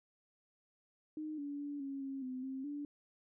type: tone with pitch steps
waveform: sine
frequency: 307.9 / 286.3 / 288.2 / 274.8 / 271 / 256.2 / 265.3 / 289.9 Hz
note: D#4 / D4 / D4 / C#4 / C#4 / C4 / C4 / D4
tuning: -18 / -44 / -33 / -15 / -39 / -36 / +24 / -22 cents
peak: -39 dBFS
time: 1.17-2.85 s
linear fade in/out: 2 ms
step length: 210 ms
effects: none